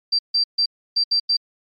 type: tone bursts at uneven times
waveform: sine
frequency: 4699 Hz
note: D8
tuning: in tune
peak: -15 dBFS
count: 6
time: 0.12-0.19 / 0.34-0.44 / 0.58-0.66 / 0.96-1.04 / 1.11-1.2 / 1.29-1.37 s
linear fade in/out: 10 ms
effects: MP3 32 kbps